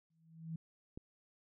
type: tone with exponential growth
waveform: sine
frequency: 162.6 Hz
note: E3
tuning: 23 cents flat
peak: -37 dBFS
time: 0.1-0.56 s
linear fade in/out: 5 ms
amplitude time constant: 98 ms
type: click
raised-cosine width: 3 ms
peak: -33 dBFS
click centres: 0.975 s
effects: none